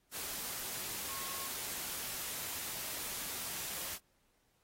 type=tone in noise; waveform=sine; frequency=1088 Hz; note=C#6; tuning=33 cents flat; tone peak=-49 dBFS; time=1.06-1.52 s; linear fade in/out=50 ms; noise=white; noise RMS=-41 dBFS; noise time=0.11-3.99 s; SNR=-11 dB; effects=pink hiss -75 dBFS RMS until 4.63 s + AAC 48 kbps